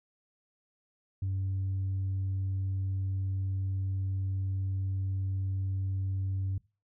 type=tone; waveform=sine; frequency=95.9 Hz; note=G2; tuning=37 cents flat; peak=-27 dBFS; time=1.22-6.58 s; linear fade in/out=5 ms; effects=noise-tail reverb RT60 0.3 s tail -22 dB re dry + tanh soft clip ceiling -27 dBFS